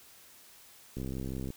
click train, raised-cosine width 3 ms, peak -25 dBFS, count 36, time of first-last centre 0.97-1.504 s, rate 65.6 Hz, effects white hiss -56 dBFS RMS until 1.56 s

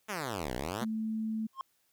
5% pulse exponential two-way sweep, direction down then up, 225.5 to 57.7 to 133.6 Hz, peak -23 dBFS, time 0.08-0.85 s, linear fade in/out 20 ms, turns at 0.54 s
sine tone, 219.9 Hz, A3, 1 cent flat, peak -31 dBFS, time 0.81-1.47 s, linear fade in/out 10 ms
triangle tone with exponential growth, 1067 Hz, C6, 34 cents sharp, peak -28 dBFS, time 1.53-1.61 s, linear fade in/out 1 ms, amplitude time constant 17 ms
effects white hiss -73 dBFS RMS until 1.92 s

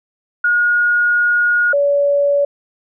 sine tone pair in turn, 1439 / 569.7 Hz, F#6 / C#5, -49 / +47 cents, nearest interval octave + major third, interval 1604 cents, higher first, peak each -11 dBFS, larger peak neither, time 0.44-1.73 / 1.73-2.45 s, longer first, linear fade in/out 5 ms, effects none

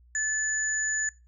sine tone pair together, 1735 / 6936 Hz, A6 / A8, -25 / -26 cents, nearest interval 2 octaves, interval 2399 cents, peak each -28 dBFS, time 0.15-1.09 s, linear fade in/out 2 ms, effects noise-tail reverb RT60 0.3 s tail -22 dB re dry + added 60 Hz sine -54 dBFS peak until 1.27 s

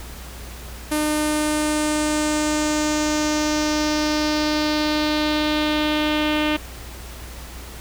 sawtooth tone with low-pass filter sweep, 303 Hz, D#4, 46 cents flat, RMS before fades -21 dBFS, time 0.91-6.57 s, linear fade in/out 10 ms, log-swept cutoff 11000 to 3000 Hz, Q 2.9, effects added 60 Hz sine -36 dBFS peak until 7.8 s + pink hiss -39 dBFS RMS until 7.8 s

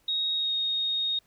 sine tone with pitch glide, 3764 to 3725 Hz, A#7 to A#7, +16 to -2 cents, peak -25 dBFS, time 0.08-1.19 s, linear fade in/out 5 ms, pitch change -18 cents, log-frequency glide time 0.35-0.53 s, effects pink hiss -66 dBFS RMS until 1.26 s

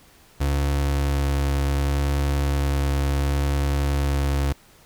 35% pulse tone with vibrato, 70.2 Hz, C#2, 22 cents sharp, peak -18 dBFS, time 0.4-4.53 s, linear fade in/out 10 ms, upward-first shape sine, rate 0.69 Hz, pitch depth 10 cents each way, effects pink hiss -53 dBFS RMS until 4.85 s

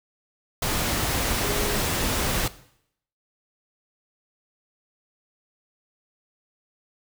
sine tone in noise, 413 Hz, G#4, 10 cents flat, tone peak -30 dBFS, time 1.44-1.74 s, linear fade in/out 5 ms, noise pink, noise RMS -25 dBFS, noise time 0.62-2.48 s, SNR -8 dB, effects noise-tail reverb RT60 0.7 s tail -17 dB re dry

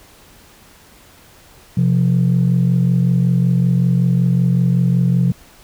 sine tone pair together, 129.29 / 174.61 Hz, C3 / F3, -20 / 0 cents, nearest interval perfect fourth, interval 520 cents, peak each -13 dBFS, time 1.77-5.32 s, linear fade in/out 5 ms, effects tanh soft clip ceiling -7 dBFS + pink hiss -46 dBFS RMS until 5.63 s

